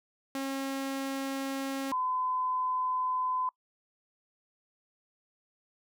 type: tone pair in turn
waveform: sawtooth / sine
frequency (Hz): 271.1 / 1015.9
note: C#4 / B5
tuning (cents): -38 / +49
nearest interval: octave + major seventh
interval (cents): 2287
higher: second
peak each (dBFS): -28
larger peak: neither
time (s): 0.35-1.92 / 1.92-3.49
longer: neither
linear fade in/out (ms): 2
effects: noise-tail reverb RT60 0.1 s tail -24 dB re dry